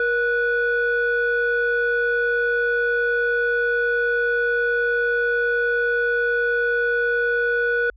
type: tone pair together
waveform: sine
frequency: 474.9 / 1474.1 Hz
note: A#4 / F#6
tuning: +32 / -7 cents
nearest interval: octave + minor sixth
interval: 1961 cents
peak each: -20 / -19 dBFS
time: 0-7.9 s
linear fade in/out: 2 ms
effects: tanh soft clip ceiling -13 dBFS + added 50 Hz sine -47 dBFS peak until 7.96 s